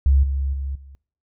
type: tone with level steps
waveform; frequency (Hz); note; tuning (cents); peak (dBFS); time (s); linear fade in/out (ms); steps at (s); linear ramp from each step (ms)
sine; 68.4; C#2; -23; -12 / -20 / -24 / -40; 0.06-0.95; 0; 0.23 / 0.53 / 0.75; 5
effects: noise-tail reverb RT60 0.5 s tail -24 dB re dry